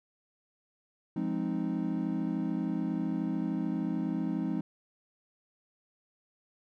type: chord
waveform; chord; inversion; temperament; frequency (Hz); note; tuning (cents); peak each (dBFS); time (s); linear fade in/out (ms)
triangle; F minor seventh; none; equal; 174.61 / 207.7 / 261.6 / 311.1; F3 / Ab3 / C4 / Eb4; 0 / 0 / 0 / 0; -33; 1.16-4.61; 5
effects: none